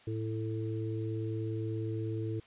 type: harmonic tone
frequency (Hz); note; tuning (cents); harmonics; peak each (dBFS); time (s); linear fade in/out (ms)
110.4; A2; +6; 1 / 3 / 4; -34 / -38 / -41; 0.07-2.4; 5
effects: white hiss -59 dBFS RMS until 2.46 s + resampled to 8000 Hz